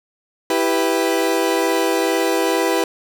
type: chord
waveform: 30% pulse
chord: E minor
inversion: none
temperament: equal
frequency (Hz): 329.6 / 392 / 493.9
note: E4 / G4 / B4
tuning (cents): 0 / 0 / 0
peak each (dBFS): -18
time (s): 0.5-2.84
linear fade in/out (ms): 2
effects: none